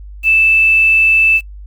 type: tone with quantisation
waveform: sine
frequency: 2637 Hz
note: E7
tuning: in tune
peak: -7 dBFS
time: 0.23-1.41 s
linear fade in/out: 50 ms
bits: 6
effects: noise-tail reverb RT60 0.1 s tail -23 dB re dry + added 50 Hz sine -29 dBFS peak until 1.66 s